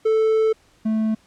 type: tone pair in turn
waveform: triangle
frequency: 440 / 219 Hz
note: A4 / A3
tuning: 0 / -8 cents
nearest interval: octave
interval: 1208 cents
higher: first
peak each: -13 / -16 dBFS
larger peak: first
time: 0.05-0.53 / 0.85-1.15 s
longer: first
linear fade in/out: 10 ms
effects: pink hiss -57 dBFS RMS until 1.26 s + low-pass 9000 Hz 12 dB/octave